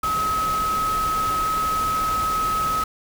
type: tone in noise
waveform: sine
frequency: 1280 Hz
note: D#6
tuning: 49 cents sharp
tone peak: -20 dBFS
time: 0.03-2.84 s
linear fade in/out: 5 ms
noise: pink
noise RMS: -31 dBFS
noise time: 0.03-2.84 s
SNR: +8 dB
effects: none